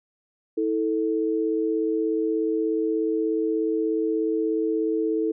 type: tone pair together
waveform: sine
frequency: 323.3 / 440 Hz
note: E4 / A4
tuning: -34 / 0 cents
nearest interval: perfect fourth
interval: 534 cents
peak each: -24 / -24 dBFS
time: 0.57-5.32 s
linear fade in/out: 10 ms
effects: none